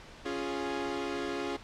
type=chord; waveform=sawtooth; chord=Db major; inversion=none; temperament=equal; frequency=277.2 / 349.2 / 415.3 Hz; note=Db4 / F4 / Ab4; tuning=0 / 0 / 0 cents; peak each=-33 dBFS; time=0.25-1.57 s; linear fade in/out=10 ms; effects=pink hiss -50 dBFS RMS until 1.63 s + low-pass 5000 Hz 12 dB/octave